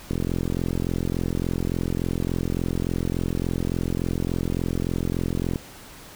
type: click train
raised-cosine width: 3 ms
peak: -12 dBFS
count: 238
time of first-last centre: 0.11-5.558 s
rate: 43.5 Hz
effects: pink hiss -44 dBFS RMS until 6.15 s